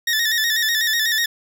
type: tone with vibrato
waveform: 20% pulse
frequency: 1807 Hz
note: A6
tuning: 46 cents sharp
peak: -12 dBFS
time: 0.07-1.26 s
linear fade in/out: 5 ms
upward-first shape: square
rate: 8.1 Hz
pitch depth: 57 cents each way
effects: none